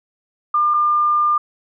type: tone pair in turn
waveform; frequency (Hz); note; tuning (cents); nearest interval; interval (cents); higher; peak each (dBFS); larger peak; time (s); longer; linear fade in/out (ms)
sine; 1200 / 1200; D6 / D6; +37 / +37; unison; 0; neither; -13; neither; 0.54-0.74 / 0.74-1.38; second; 5
effects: none